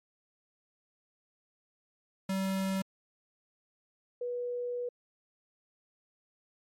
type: tone pair in turn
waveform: square / sine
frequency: 192 / 487.7 Hz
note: G3 / B4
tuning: -36 / -22 cents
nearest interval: octave + major third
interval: 1614 cents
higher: second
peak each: -30 / -32 dBFS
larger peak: first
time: 2.29-2.82 / 4.21-4.89 s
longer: second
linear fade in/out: 5 ms
effects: MP3 64 kbps